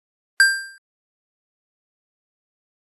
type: tone with exponential decay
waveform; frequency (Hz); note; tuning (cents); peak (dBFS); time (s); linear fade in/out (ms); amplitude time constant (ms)
square; 1586; G6; +20; -8; 0.4-0.78; 1; 82
effects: AAC 32 kbps